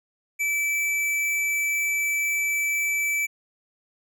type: tone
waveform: square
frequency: 2314 Hz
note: D7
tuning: 26 cents flat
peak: -23 dBFS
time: 0.39-3.27 s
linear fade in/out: 20 ms
effects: none